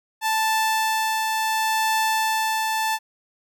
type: tone with tremolo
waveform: sawtooth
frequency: 880 Hz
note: A5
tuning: in tune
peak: -15 dBFS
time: 0.21-2.99 s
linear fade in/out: 50 ms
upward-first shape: triangle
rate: 0.71 Hz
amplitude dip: 30%
effects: none